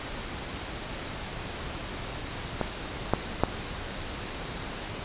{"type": "clicks", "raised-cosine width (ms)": 1, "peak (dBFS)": [-12, -7, -6], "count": 3, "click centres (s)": [2.613, 3.136, 3.436], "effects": ["pink hiss -36 dBFS RMS until 5.04 s", "resampled to 8000 Hz"]}